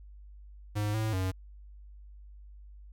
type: tone with pitch steps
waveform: square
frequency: 104.6 / 109.7 / 93.5 Hz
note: G#2 / A2 / F#2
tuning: +13 / -5 / +19 cents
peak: -29 dBFS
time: 0.75-1.32 s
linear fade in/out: 20 ms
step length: 190 ms
effects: added 50 Hz sine -47 dBFS peak until 2.92 s